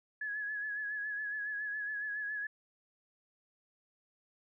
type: tone with vibrato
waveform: sine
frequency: 1691 Hz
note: G#6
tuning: 31 cents sharp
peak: -35 dBFS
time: 0.21-2.47 s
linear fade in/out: 5 ms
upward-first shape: sine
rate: 7.2 Hz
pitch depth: 41 cents each way
effects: none